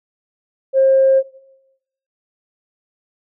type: tone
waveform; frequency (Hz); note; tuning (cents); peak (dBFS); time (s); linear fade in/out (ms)
sine; 534; C5; +35; -8; 0.73-1.23; 50
effects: noise-tail reverb RT60 0.9 s tail -19 dB re dry + tanh soft clip ceiling -4 dBFS